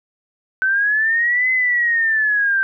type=linear two-way sweep; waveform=sine; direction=up then down; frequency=1520 to 2047 to 1556 Hz; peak=-14 dBFS; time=0.62-2.63 s; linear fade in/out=0 ms; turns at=1.51 s; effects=none